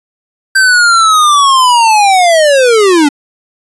square linear sweep, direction down, 1568 to 277.2 Hz, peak -5 dBFS, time 0.55-3.09 s, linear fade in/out 10 ms, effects resampled to 24000 Hz

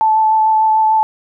sine tone with vibrato, 874 Hz, A5, 12 cents flat, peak -9 dBFS, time 0.01-1.03 s, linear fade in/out 0 ms, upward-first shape sine, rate 6.7 Hz, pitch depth 12 cents each way, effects none

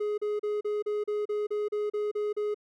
triangle tone bursts, 418.5 Hz, G#4, 13 cents sharp, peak -25 dBFS, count 12, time 0-2.545 s, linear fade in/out 10 ms, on 180 ms, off 35 ms, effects none

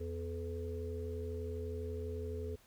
harmonic tone with a mistuned harmonic, 83.2 Hz, E2, 17 cents sharp, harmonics 1 / 3 / 5 / 6, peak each -40 / -49 / -42 / -50 dBFS, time 0-2.56 s, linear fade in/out 10 ms, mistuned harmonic 5, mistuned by +46 cents, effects pink hiss -65 dBFS RMS until 2.66 s

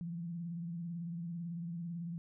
sine tone with vibrato, 170 Hz, F3, 46 cents flat, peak -38 dBFS, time 0.01-2.18 s, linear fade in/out 0 ms, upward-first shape sine, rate 18 Hz, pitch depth 60 cents each way, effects none

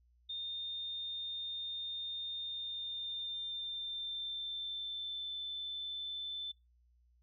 sine tone with pitch glide, 3640 to 3528 Hz, A#7 to A7, -42 to +4 cents, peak -38 dBFS, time 0.29-6.52 s, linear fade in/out 10 ms, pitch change -54 cents, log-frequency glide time 2.38-5.35 s, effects noise-tail reverb RT60 0.2 s tail -23 dB re dry + added 60 Hz sine -66 dBFS peak until 7.22 s

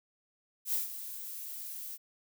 violet noise with ADSR envelope, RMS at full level -30 dBFS, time 0.65-1.98 s, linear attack 84 ms, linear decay 140 ms, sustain -12 dB, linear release 37 ms, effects none

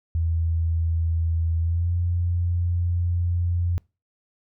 sine tone with pitch glide, 82.41 to 87.11 Hz, E2 to F2, 0 to -4 cents, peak -20 dBFS, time 0.15-3.78 s, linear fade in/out 0 ms, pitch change +96 cents, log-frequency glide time 1.59-1.93 s, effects noise-tail reverb RT60 0.3 s tail -26 dB re dry

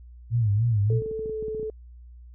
sine tone with vibrato, 109.6 Hz, A2, 6 cents flat, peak -19 dBFS, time 0.3-1.02 s, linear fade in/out 50 ms, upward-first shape sine, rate 3.4 Hz, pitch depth 150 cents each way
sine tone with pitch glide, 440 to 434.7 Hz, A4 to A4, 0 to -21 cents, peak -28 dBFS, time 0.9-1.7 s, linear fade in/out 2 ms, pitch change -21 cents, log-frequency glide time 1.17-1.4 s
clicks, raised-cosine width 3 ms, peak -26 dBFS, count 12, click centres 0.926 / 1.021 / 1.061 / 1.113 / 1.193 / 1.259 / 1.296 / 1.426 / 1.483 / 1.548 / 1.597 / 1.63 s
effects added 60 Hz sine -43 dBFS peak until 2.34 s

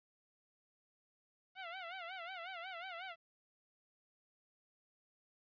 15% pulse tone with vibrato, 716 Hz, F5, 43 cents sharp, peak -38 dBFS, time 1.55-3.16 s, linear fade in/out 50 ms, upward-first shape sine, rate 5.5 Hz, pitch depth 130 cents each way, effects resampled to 11025 Hz + 13-bit

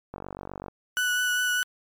click train, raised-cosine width 1 ms, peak -22 dBFS, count 27, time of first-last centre 0.14-0.683 s, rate 47.9 Hz
35% pulse tone with vibrato, 1480 Hz, F#6, in tune, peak -21 dBFS, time 0.97-1.63 s, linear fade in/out 0 ms, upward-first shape triangle, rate 5 Hz, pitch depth 15 cents each way
effects MP3 96 kbps

